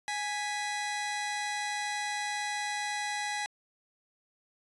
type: tone pair together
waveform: sawtooth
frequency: 830.6 / 1975.5 Hz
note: G#5 / B6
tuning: 0 / 0 cents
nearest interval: octave + minor third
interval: 1500 cents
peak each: -30 / -32 dBFS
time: 0.08-3.46 s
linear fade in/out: 0 ms
effects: resampled to 24000 Hz